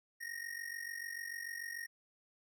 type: ring-modulated tone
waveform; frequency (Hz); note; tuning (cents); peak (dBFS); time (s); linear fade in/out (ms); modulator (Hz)
square; 1864.7; A#6; 0; -39; 0.2-1.87; 20; 23.4
effects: none